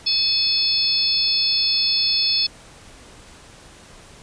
harmonic tone with a mistuned harmonic, 870 Hz, A5, 20 cents flat, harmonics 3 / 4 / 5 / 6, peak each -30 / -27 / -20 / -20 dBFS, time 0.06-2.47 s, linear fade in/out 10 ms, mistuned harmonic 3, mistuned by -40 cents, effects pink hiss -45 dBFS RMS until 4.22 s + resampled to 22050 Hz

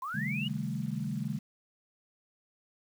sine linear sweep, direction up, 987.8 to 2960 Hz, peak -34 dBFS, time 0.02-0.48 s, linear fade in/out 5 ms
sine chord, A half-diminished seventh, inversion first, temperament equal with one note detuned, 134.18 / 155.56 / 196 / 220 Hz, C3 / Eb3 / G3 / A3, +44 / 0 / 0 / 0 cents, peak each -37 dBFS, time 0.14-1.39 s, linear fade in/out 10 ms
effects 9-bit

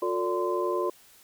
sine tone cluster, 359.8 / 451.1 / 579 / 1030 Hz, F#4 / A4 / D5 / C6, -48 / +43 / -25 / -28 cents, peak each -28 / -32 / -32 / -31 dBFS, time 0.02-0.9 s, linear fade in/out 5 ms, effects white hiss -56 dBFS RMS until 1.23 s

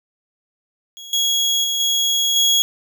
30% pulse tone with level steps, 3322 Hz, G#7, in tune, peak -31 / -13 / -16 / -13 / -10 dBFS, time 0.97-2.62 s, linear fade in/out 0 ms, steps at 1.13 / 1.64 / 1.8 / 2.36 s, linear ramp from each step 2 ms, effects none

